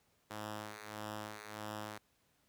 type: ring-modulated tone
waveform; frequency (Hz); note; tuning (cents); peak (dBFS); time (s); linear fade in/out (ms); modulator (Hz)
5% pulse; 106.3; G#2; +41; -29; 0.3-1.98; 5; 426
effects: pink hiss -74 dBFS RMS until 2.48 s + high-pass 60 Hz 12 dB/octave